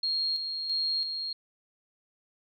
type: tone with tremolo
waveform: sine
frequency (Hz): 4252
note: C8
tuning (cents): +27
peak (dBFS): -26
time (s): 0.03-1.33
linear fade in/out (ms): 5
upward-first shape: square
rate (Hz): 1.5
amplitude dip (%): 45
effects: none